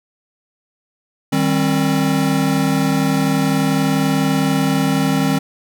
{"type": "chord", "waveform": "square", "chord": "C minor", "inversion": "first", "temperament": "equal with one note detuned", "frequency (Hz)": [155.56, 196, 267.3], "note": ["Eb3", "G3", "C4"], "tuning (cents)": [0, 0, 37], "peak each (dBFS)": [-20, -21, -18], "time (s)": [1.32, 5.39], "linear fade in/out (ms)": 10, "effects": []}